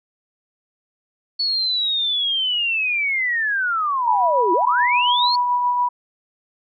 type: linear two-way sweep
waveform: sine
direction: down then up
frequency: 4435 to 329.6 to 4435 Hz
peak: -18 dBFS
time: 1.39-5.36 s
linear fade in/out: 10 ms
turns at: 4.53 s
type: tone with tremolo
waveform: sine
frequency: 979 Hz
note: B5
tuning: 15 cents flat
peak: -15 dBFS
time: 4.07-5.89 s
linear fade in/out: 10 ms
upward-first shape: sine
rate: 7 Hz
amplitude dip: 30%
effects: none